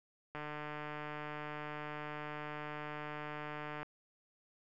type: click train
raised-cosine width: 0.5 ms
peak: -28 dBFS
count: 523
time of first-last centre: 0.35-3.83 s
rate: 150 Hz
effects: none